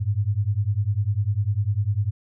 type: beating tone pair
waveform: sine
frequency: 98 / 108 Hz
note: G2 / A2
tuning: 0 / -32 cents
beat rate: 10 Hz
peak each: -23 dBFS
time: 0-2.11 s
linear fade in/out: 20 ms
effects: none